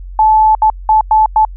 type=tone bursts at uneven times; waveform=sine; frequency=868 Hz; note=A5; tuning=24 cents flat; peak=-5 dBFS; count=5; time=0.19-0.55 / 0.62-0.7 / 0.89-1.01 / 1.11-1.26 / 1.36-1.45 s; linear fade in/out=2 ms; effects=added 45 Hz sine -25 dBFS peak until 1.56 s